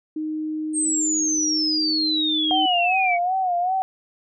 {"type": "tone", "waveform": "sine", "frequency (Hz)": 310, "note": "D#4", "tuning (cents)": -6, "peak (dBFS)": -24, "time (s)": [0.16, 2.66], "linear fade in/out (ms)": 5}
{"type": "exponential sweep", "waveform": "sine", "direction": "down", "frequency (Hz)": [8610, 2220], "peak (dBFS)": -20, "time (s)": [0.73, 3.19], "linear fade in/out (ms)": 50}
{"type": "tone with vibrato", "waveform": "sine", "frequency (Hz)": 730, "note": "F#5", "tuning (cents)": -24, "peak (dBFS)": -19, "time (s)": [2.51, 3.82], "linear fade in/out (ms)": 0, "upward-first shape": "sine", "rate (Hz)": 2.6, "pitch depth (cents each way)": 83}
{"effects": []}